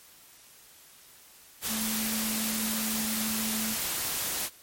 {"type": "tone in noise", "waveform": "sine", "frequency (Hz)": 219.4, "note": "A3", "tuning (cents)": -5, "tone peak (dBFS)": -32, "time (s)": [1.67, 3.77], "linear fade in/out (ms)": 50, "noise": "white", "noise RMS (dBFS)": -31, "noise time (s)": [1.61, 4.5], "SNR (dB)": -4, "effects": ["white hiss -54 dBFS RMS until 4.62 s", "MP3 64 kbps"]}